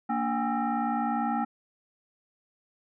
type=tone with frequency modulation; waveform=sine; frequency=290.5 Hz; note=D4; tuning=19 cents flat; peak=-25 dBFS; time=0.09-1.45 s; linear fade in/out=10 ms; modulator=522 Hz; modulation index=1.8; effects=none